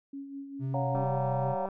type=tone with tremolo; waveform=sine; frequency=277.2 Hz; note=C#4; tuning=in tune; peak=-36 dBFS; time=0.13-1.04 s; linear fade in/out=5 ms; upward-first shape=sine; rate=5 Hz; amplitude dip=50%
type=tone with vibrato; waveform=triangle; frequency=130.81 Hz; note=C3; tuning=in tune; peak=-28 dBFS; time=0.59-1.56 s; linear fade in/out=50 ms; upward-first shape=sine; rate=2.4 Hz; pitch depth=28 cents each way
type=chord; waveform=sine; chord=Gb major seventh; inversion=second; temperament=equal with one note detuned; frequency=554.4 / 698.5 / 740 / 928 Hz; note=Db5 / F5 / Gb5 / Bb5; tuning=0 / 0 / 0 / -8 cents; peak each=-33 / -36 / -37 / -36 dBFS; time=0.74-1.66 s; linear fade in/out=2 ms
type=click train; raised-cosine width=1 ms; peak=-26 dBFS; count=144; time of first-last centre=0.95-1.687 s; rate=194 Hz
effects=none